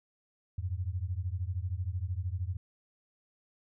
sine beating tone pair, 85.4 / 98.4 Hz, F2 / G2, -38 / +7 cents, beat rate 13 Hz, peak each -34 / -35 dBFS, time 0.58-2.57 s, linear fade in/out 5 ms, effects none

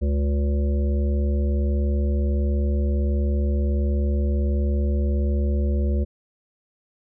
harmonic tone with a mistuned harmonic, 71.4 Hz, D2, 48 cents flat, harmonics 1 / 3 / 5 / 7 / 8, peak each -19 / -29 / -33 / -36 / -37 dBFS, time 0.01-6.05 s, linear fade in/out 20 ms, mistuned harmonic 7, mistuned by -35 cents, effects none

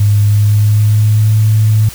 sine tone with pitch glide, 103.4 to 108.1 Hz, G#2 to A2, -7 to -30 cents, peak -6 dBFS, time 0-1.89 s, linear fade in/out 5 ms, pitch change +77 cents, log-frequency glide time 0.2-1.34 s, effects added 60 Hz sine -36 dBFS peak until 1.94 s + white hiss -31 dBFS RMS until 1.94 s

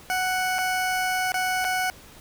20% pulse tone with dropouts, 741 Hz, F#5, 2 cents sharp, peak -18 dBFS, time 0.1-1.9 s, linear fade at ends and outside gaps 0 ms, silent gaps 0.584-0.588 / 1.319-1.342 / 1.644-1.649 s, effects pink hiss -48 dBFS RMS until 2.2 s

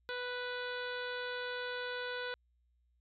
harmonic tone, 493.9 Hz, B4, in tune, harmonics 1 / 2 / 3 / 4 / 5 / 6 / 7 / 8 / 9, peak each -41 / -47 / -41 / -51 / -51 / -54 / -49 / -50 / -58 dBFS, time 0.09-2.34 s, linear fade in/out 0 ms, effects added 60 Hz sine -70 dBFS peak until 3 s

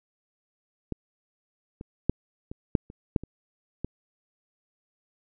clicks, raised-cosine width 3 ms, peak -17 / -25 / -8 / -24 / -7 / -30 / -9 / -25 / -17 dBFS, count 9, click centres 0.923 / 1.811 / 2.096 / 2.515 / 2.752 / 2.901 / 3.162 / 3.236 / 3.846 s, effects none

